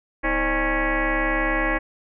sine tone with frequency modulation, 814 Hz, G#5, 35 cents flat, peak -19 dBFS, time 0.23-1.79 s, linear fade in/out 20 ms, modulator 283 Hz, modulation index 4.8, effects none

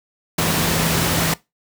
sine tone in noise, 164 Hz, E3, 9 cents flat, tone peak -23 dBFS, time 0.38-1.34 s, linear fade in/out 5 ms, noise pink, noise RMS -19 dBFS, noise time 0.38-1.34 s, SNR -7 dB, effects noise-tail reverb RT60 0.2 s tail -20 dB re dry + high-pass 80 Hz 12 dB/octave

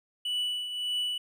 triangle tone with tremolo, 2960 Hz, F#7, in tune, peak -25 dBFS, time 0.25-1.18 s, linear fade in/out 5 ms, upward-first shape triangle, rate 1.7 Hz, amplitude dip 60%, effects none

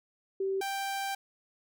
sine / sawtooth tone pair in turn, 386.6 / 785.8 Hz, G4 / G5, -24 / +4 cents, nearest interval octave, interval 1228 cents, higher second, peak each -28 dBFS, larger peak neither, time 0.4-0.61 / 0.61-1.15 s, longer second, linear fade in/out 5 ms, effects none

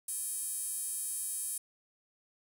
square tone with high-pass filter, 348.8 Hz, F4, 2 cents flat, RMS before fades -37 dBFS, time 0.08-1.58 s, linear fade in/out 5 ms, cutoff 9600 Hz, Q 4.9, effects none

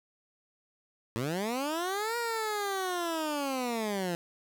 15% pulse linear two-way sweep, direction up then down, 107.9 to 477.7 to 168.3 Hz, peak -24 dBFS, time 1.16-4.15 s, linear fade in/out 0 ms, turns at 2.17 s, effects none

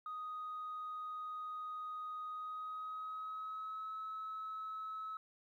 sine tone with pitch glide, 1247 to 1293.2 Hz, D#6 to E6, +3 to -34 cents, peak -40 dBFS, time 0.06-5.17 s, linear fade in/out 2 ms, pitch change +63 cents, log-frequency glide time 2.29-3.95 s, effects tanh soft clip ceiling -38 dBFS + 13-bit

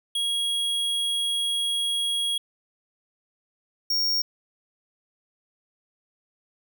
square tone pair in turn, 3300 / 5550 Hz, G#7 / F8, -12 / -12 cents, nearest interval major sixth, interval 900 cents, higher second, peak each -24 / -22 dBFS, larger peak second, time 0.15-2.38 / 3.9-4.22 s, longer first, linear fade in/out 5 ms, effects none

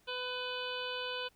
harmonic tone, 500 Hz, B4, 21 cents sharp, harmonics 1 / 2 / 3 / 5 / 6 / 7 / 8 / 9, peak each -41 / -44 / -43 / -45 / -42 / -46 / -51 / -54 dBFS, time 0.07-1.29 s, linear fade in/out 20 ms, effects pink hiss -69 dBFS RMS until 1.35 s

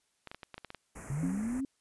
clicks, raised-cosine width 0.3 ms, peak -27 dBFS, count 9, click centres 0.273 / 0.315 / 0.346 / 0.432 / 0.543 / 0.58 / 0.647 / 0.704 / 0.747 s
pink band-stop noise, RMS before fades -46 dBFS, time 0.95-1.61 s, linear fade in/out 10 ms, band 2300 to 6500 Hz, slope 48 dB/octave
sine linear sweep, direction up, 130.6 to 277.2 Hz, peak -31 dBFS, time 1.1-1.65 s, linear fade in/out 2 ms
sine tone with exponential decay, 268.2 Hz, C4, 43 cents sharp, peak -29 dBFS, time 1.23-1.64 s, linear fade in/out 5 ms, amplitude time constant 88 ms
effects white hiss -75 dBFS RMS until 1.8 s + resampled to 24000 Hz

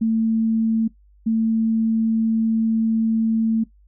sine tone pair in turn, 223.7 / 223.7 Hz, A3 / A3, +29 / +29 cents, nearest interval unison, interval 0 cents, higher neither, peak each -16 dBFS, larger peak neither, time 0.01-0.88 / 1.26-3.64 s, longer second, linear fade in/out 10 ms, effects noise-tail reverb RT60 0.1 s tail -17 dB re dry + added 50 Hz sine -50 dBFS peak until 3.87 s

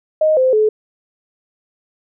sine tone with pitch steps, 622.3 / 517.3 / 430 Hz, D#5 / C5 / A4, 0 / -20 / -40 cents, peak -10 dBFS, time 0.21-0.69 s, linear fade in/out 5 ms, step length 160 ms, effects none

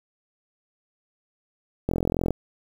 click train, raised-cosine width 2 ms, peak -10 dBFS, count 19, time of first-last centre 1.89-2.307 s, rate 43.2 Hz, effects 7-bit

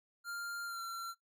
square tone with pitch glide, 1396.9 to 1364.2 Hz, F6 to F6, 0 to -41 cents, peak -40 dBFS, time 0.24-1.15 s, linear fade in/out 50 ms, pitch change -41 cents, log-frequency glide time 0.65-0.81 s, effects noise-tail reverb RT60 0.1 s tail -18 dB re dry

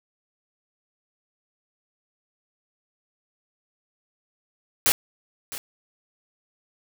white noise with echo, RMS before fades -19 dBFS, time 4.86-4.92 s, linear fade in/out 0 ms, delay 660 ms, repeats 1, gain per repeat -15 dB, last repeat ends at 5.58 s, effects none

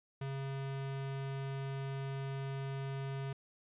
square tone, 136.3 Hz, C#3, 29 cents flat, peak -38 dBFS, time 0.21-3.33 s, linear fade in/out 5 ms, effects resampled to 8000 Hz

